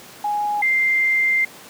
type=tone pair in turn; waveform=sine; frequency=830.6 / 2093 Hz; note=G#5 / C7; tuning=0 / 0 cents; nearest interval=octave + major third; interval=1600 cents; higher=second; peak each=-19 / -15 dBFS; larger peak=second; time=0.24-0.62 / 0.62-1.45 s; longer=second; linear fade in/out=5 ms; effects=pink hiss -41 dBFS RMS until 1.69 s + high-pass 200 Hz 12 dB/octave